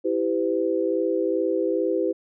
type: chord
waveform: sine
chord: E minor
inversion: none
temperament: equal with one note detuned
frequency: 329.6 / 392 / 506.6 Hz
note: E4 / G4 / B4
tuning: 0 / 0 / +44 cents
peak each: -25 dBFS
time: 0.04-2.13 s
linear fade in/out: 20 ms
effects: none